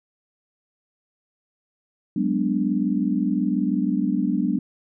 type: chord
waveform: sine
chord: G# half-diminished seventh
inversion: third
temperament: equal with one note detuned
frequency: 188.01 / 207.7 / 246.9 / 293.7 Hz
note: F#3 / G#3 / B3 / D4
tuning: +28 / 0 / 0 / 0 cents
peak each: -25 dBFS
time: 2.16-4.59 s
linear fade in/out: 5 ms
effects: none